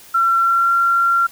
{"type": "tone with pitch glide", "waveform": "sine", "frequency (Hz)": [1357, 1374.4], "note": ["E6", "F6"], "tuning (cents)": [50, -28], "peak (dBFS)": -12, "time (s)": [0.14, 1.27], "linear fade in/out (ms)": 10, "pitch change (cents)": 22, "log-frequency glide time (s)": [0.38, 0.73], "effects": ["white hiss -43 dBFS RMS until 1.31 s"]}